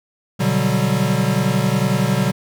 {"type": "chord", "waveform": "square", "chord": "G major seventh", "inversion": "first", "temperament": "equal with one note detuned", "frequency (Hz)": [123.47, 145.82, 185, 196], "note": ["B2", "D3", "F#3", "G3"], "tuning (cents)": [0, -12, 0, 0], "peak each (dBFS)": -22, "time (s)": [0.39, 2.32], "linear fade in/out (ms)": 20, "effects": []}